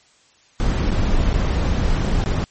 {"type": "noise with dropouts", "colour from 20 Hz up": "brown", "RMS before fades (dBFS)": -18, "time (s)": [0.6, 2.44], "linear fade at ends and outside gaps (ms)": 0, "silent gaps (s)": [[0.907, 0.916], [1.329, 1.341], [2.239, 2.26]], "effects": ["white hiss -55 dBFS RMS until 2.5 s", "MP3 32 kbps"]}